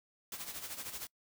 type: noise with tremolo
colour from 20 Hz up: white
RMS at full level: -41 dBFS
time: 0.32-1.07 s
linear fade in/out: 2 ms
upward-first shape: sine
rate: 13 Hz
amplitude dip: 65%
effects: noise-tail reverb RT60 0.1 s tail -25 dB re dry